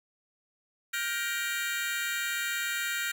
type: chord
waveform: sawtooth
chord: G minor seventh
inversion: third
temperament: just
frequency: 1411.2 / 1568 / 1881.6 / 2352 Hz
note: F6 / G6 / Bb6 / D7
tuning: +18 / 0 / +16 / +2 cents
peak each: -31 / -32 / -31 / -33 dBFS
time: 0.93-3.12 s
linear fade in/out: 10 ms
effects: none